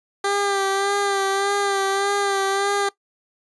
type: tone with vibrato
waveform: 15% pulse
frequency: 396.6 Hz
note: G4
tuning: 20 cents sharp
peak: -13 dBFS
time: 0.24-2.89 s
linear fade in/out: 5 ms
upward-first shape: sine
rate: 1.7 Hz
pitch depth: 33 cents each way
effects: noise-tail reverb RT60 0.1 s tail -19 dB re dry + resampled to 24000 Hz